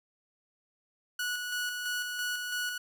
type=tone with tremolo; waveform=sawtooth; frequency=1468 Hz; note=F#6; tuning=14 cents flat; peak=-27 dBFS; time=1.19-2.78 s; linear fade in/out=5 ms; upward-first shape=square; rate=3 Hz; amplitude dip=35%; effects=none